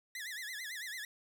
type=tone with vibrato; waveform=sawtooth; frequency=1856 Hz; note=A#6; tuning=8 cents flat; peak=-37 dBFS; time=0.15-1.05 s; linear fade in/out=2 ms; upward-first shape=sine; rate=9 Hz; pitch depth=190 cents each way; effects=none